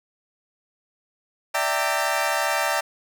20% pulse chord, E half-diminished seventh, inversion third, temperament equal with one note detuned, 587.3 / 659.3 / 784 / 912.1 Hz, D5 / E5 / G5 / Bb5, 0 / 0 / 0 / -38 cents, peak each -22 dBFS, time 1.54-2.81 s, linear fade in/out 10 ms, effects none

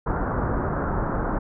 pink low-pass noise, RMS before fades -25 dBFS, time 0.06-1.39 s, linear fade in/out 10 ms, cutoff 1500 Hz, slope 48 dB/octave, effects none

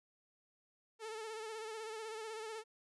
sawtooth tone with vibrato, 440 Hz, A4, in tune, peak -39 dBFS, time 0.99-2.64 s, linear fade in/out 50 ms, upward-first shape sine, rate 16 Hz, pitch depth 51 cents each way, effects resampled to 24000 Hz

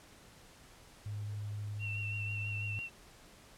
sine tone, 103.9 Hz, G#2, 1 cent sharp, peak -37 dBFS, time 1.06-2.79 s, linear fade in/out 0 ms
sine tone with vibrato, 2715 Hz, F7, 50 cents flat, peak -38 dBFS, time 1.79-2.9 s, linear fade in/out 50 ms, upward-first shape sine, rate 6.1 Hz, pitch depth 28 cents each way
effects pink hiss -58 dBFS RMS until 3.57 s + low-pass 11000 Hz 12 dB/octave

